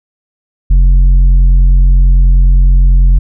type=tone with tanh clipping; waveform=triangle; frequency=44.69 Hz; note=F1; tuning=41 cents sharp; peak=-4 dBFS; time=0.7-3.19 s; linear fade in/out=10 ms; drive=10 dB; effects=none